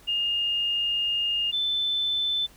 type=tone pair in turn; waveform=sine; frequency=2831 / 3525 Hz; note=F7 / A7; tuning=+23 / +2 cents; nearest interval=major third; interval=379 cents; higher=second; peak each=-23 dBFS; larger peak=neither; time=0.07-1.52 / 1.52-2.47 s; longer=first; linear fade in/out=20 ms; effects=added 50 Hz sine -58 dBFS peak until 2.56 s + pink hiss -54 dBFS RMS until 2.56 s